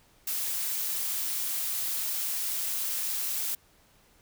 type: noise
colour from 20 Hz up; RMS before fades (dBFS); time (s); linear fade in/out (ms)
blue; -31; 0.27-3.55; 5
effects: pink hiss -62 dBFS RMS until 4.21 s